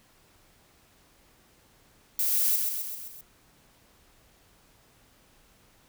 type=noise with echo; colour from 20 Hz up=violet; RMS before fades=-26 dBFS; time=2.19-2.56 s; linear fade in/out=2 ms; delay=130 ms; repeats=5; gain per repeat=-4 dB; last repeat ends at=3.21 s; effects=pink hiss -61 dBFS RMS until 5.88 s